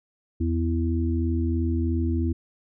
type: harmonic tone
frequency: 83 Hz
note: E2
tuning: 12 cents sharp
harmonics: 1 / 3 / 4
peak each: -23 / -28 / -29 dBFS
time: 0.4-2.33 s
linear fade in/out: 10 ms
effects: none